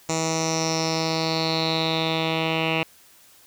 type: tone with low-pass filter sweep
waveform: 10% pulse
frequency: 161.4 Hz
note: E3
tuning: 36 cents flat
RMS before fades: -24 dBFS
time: 0.09-2.83 s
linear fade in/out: 2 ms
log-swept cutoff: 6800 to 2800 Hz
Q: 6.4
effects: white hiss -53 dBFS RMS until 3.46 s